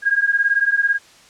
sine beating tone pair, 1619 / 1637 Hz, G#6 / G#6, -45 / -25 cents, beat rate 18 Hz, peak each -18 / -17 dBFS, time 0.02-0.99 s, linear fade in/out 50 ms, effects white hiss -48 dBFS RMS until 1.29 s + low-pass 7000 Hz 12 dB/octave

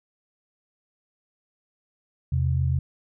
sine tone pair together, 83.65 / 130.81 Hz, E2 / C3, +26 / 0 cents, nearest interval minor sixth, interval 774 cents, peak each -23 dBFS, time 2.32-2.79 s, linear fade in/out 5 ms, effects none

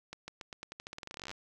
accelerating click train, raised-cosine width 0.2 ms, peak -25 dBFS, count 24, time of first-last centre 0.13-1.314 s, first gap 150 ms, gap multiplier 0.88, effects none

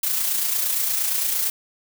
blue noise with amplitude modulation, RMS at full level -21 dBFS, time 0.03-1.5 s, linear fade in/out 5 ms, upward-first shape sine, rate 28.7 Hz, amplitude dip 40%, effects none

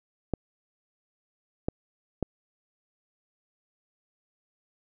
clicks, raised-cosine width 2 ms, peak -13 dBFS, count 3, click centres 0.337 / 1.685 / 2.227 s, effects none

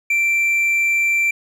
triangle tone, 2349 Hz, D7, in tune, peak -13 dBFS, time 0.1-1.31 s, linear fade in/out 5 ms, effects none

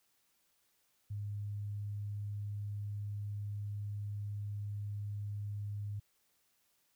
sine tone, 102.8 Hz, G#2, 17 cents flat, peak -37 dBFS, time 1.1-6 s, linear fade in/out 10 ms, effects white hiss -75 dBFS RMS until 6.95 s

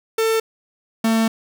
45% pulse tone pair in turn, 446.8 / 224.5 Hz, A4 / A3, +27 / +35 cents, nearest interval octave, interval 1192 cents, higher first, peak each -16 / -15 dBFS, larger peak second, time 0.18-0.4 / 1.04-1.28 s, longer second, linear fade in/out 5 ms, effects none

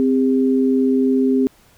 sine tone pair together, 260.4 / 403.5 Hz, C4 / G#4, -8 / -50 cents, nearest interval minor sixth, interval 758 cents, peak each -14 / -19 dBFS, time 0-1.47 s, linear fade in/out 0 ms, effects pink hiss -53 dBFS RMS until 1.77 s

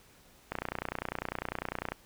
click train, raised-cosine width 0.5 ms, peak -18 dBFS, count 43, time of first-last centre 0.52-1.92 s, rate 30 Hz, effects pink hiss -60 dBFS RMS until 2.05 s

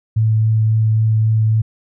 sine tone with vibrato, 110 Hz, A2, in tune, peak -11 dBFS, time 0.16-1.62 s, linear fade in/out 10 ms, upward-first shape triangle, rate 3.7 Hz, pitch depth 10 cents each way, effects none

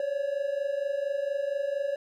triangle tone pair together, 545.7 / 570 Hz, C#5 / C#5, -27 / +48 cents, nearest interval minor second, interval 75 cents, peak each -30 / -27 dBFS, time 0-1.96 s, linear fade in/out 2 ms, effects none

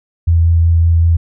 sine tone with vibrato, 83.5 Hz, E2, 23 cents sharp, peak -7 dBFS, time 0.27-1.17 s, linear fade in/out 10 ms, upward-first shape sine, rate 5.3 Hz, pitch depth 12 cents each way, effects none

